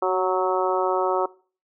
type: harmonic tone with a mistuned harmonic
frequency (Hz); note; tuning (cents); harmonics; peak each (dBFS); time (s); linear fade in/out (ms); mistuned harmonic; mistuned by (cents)
185; F#3; 0; 2 / 3 / 4 / 5 / 6 / 7; -24 / -26 / -27 / -28 / -29 / -29; 0.02-1.26; 5; 2; +16
effects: noise-tail reverb RT60 0.4 s tail -21 dB re dry